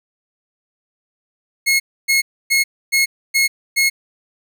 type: tone bursts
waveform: sawtooth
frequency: 2168 Hz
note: C#7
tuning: 39 cents flat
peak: -9 dBFS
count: 6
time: 1.66-3.9 s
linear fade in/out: 20 ms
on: 140 ms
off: 280 ms
effects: none